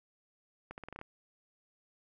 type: accelerating click train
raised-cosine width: 0.5 ms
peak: -29 dBFS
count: 8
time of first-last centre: 0.71-1.014 s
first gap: 69 ms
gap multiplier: 0.84
effects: none